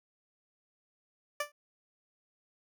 15% pulse tone with exponential decay, 587.3 Hz, D5, in tune, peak -22 dBFS, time 1.4-1.52 s, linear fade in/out 5 ms, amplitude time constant 25 ms, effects none

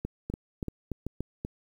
two click trains, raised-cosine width 3 ms, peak -20 / -19 dBFS, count 4 / 5, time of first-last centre 0.3-1.449 / 0.05-1.206 s, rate 2.61 / 3.46 Hz, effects 9-bit

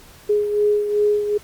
sine beating tone pair, 416 / 418.6 Hz, G#4 / G#4, +3 / +14 cents, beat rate 2.6 Hz, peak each -16 / -24 dBFS, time 0.29-1.38 s, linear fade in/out 10 ms, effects pink hiss -46 dBFS RMS until 1.43 s + Opus 48 kbps

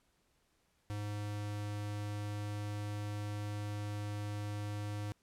square tone, 103.83 Hz, G#2, in tune, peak -38 dBFS, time 0.9-5.12 s, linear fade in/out 0 ms, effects pink hiss -75 dBFS RMS until 5.22 s + low-pass 12000 Hz 12 dB/octave

